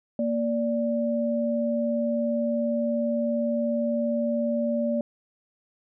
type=tone pair together; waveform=sine; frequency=233.2 / 584 Hz; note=A#3 / D5; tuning=+1 / -10 cents; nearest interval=octave + major third; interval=1589 cents; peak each=-25 / -26 dBFS; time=0.19-5.01 s; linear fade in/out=2 ms; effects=none

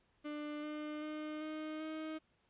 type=tone with pitch steps; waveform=35% pulse; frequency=297.7 / 301.7 / 305.7 / 309.8 / 313.9 Hz; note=D4 / D4 / D#4 / D#4 / D#4; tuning=+24 / +47 / -30 / -7 / +15 cents; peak=-39 dBFS; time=0.24-2.19 s; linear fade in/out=20 ms; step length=390 ms; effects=pink hiss -75 dBFS RMS until 2.49 s + resampled to 8000 Hz

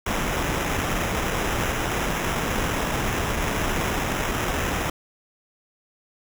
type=noise with sample-and-hold; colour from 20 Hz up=pink; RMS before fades=-25 dBFS; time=0.06-4.9 s; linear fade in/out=5 ms; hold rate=4410 Hz; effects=none

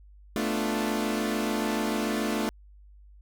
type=chord; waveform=sawtooth; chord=B half-diminished seventh; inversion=third; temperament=equal; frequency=220 / 246.9 / 293.7 / 349.2 Hz; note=A3 / B3 / D4 / F4; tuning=0 / 0 / 0 / 0 cents; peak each=-25 / -31 / -28 / -30 dBFS; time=0.36-2.49 s; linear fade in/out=0 ms; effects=added 50 Hz sine -49 dBFS peak until 3.21 s

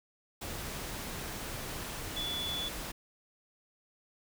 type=tone in noise; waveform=sine; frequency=3438 Hz; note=A7; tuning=41 cents flat; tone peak=-34 dBFS; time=2.16-2.69 s; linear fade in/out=10 ms; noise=pink; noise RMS=-40 dBFS; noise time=0.41-2.92 s; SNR=+3 dB; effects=none

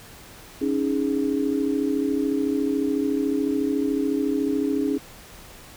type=chord; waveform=sine; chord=C# suspended second; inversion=none; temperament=equal; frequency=277.2 / 311.1 / 415.3 Hz; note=C#4 / D#4 / G#4; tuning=0 / 0 / 0 cents; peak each=-23 / -26 / -27 dBFS; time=0.61-4.98 s; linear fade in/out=10 ms; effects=pink hiss -45 dBFS RMS until 5.76 s

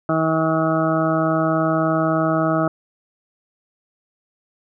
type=harmonic tone; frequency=160.2 Hz; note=E3; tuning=49 cents flat; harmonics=1 / 2 / 3 / 4 / 5 / 7 / 8 / 9; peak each=-23 / -21 / -32 / -21 / -30 / -30 / -24 / -32 dBFS; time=0.09-2.68 s; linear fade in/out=2 ms; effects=none

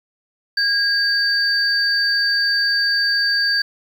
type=tone pair together; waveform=sine; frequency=1631 / 4613 Hz; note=G#6 / D8; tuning=-32 / -32 cents; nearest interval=octave + tritone; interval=1800 cents; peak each=-18 dBFS; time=0.57-3.62 s; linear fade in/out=5 ms; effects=7-bit

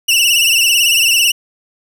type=tone with vibrato; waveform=sawtooth; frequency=2794 Hz; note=F7; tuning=in tune; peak=-6 dBFS; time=0.08-1.32 s; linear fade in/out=10 ms; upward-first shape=sine; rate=18 Hz; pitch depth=92 cents each way; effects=none

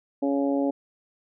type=harmonic tone; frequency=139.7 Hz; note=C#3; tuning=14 cents sharp; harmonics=2 / 3 / 4 / 5 / 6; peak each=-23 / -32 / -28 / -35 / -37 dBFS; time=0.22-0.71 s; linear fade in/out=10 ms; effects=none

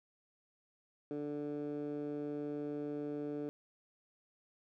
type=tone with band-pass filter; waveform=15% pulse; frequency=146.83 Hz; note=D3; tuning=in tune; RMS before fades=-40 dBFS; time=1.11-3.49 s; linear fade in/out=0 ms; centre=360 Hz; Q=2.7; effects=none

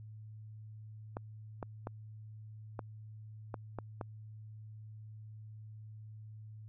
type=clicks; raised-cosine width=1 ms; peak=-25 dBFS; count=7; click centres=1.169 / 1.628 / 1.871 / 2.792 / 3.542 / 3.787 / 4.012 s; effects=added 108 Hz sine -47 dBFS peak until 6.68 s

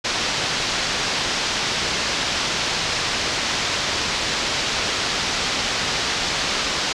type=low-pass noise; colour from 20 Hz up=white; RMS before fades=-23 dBFS; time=0.04-6.93 s; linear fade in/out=10 ms; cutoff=5700 Hz; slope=24 dB/octave; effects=low-pass 9000 Hz 12 dB/octave

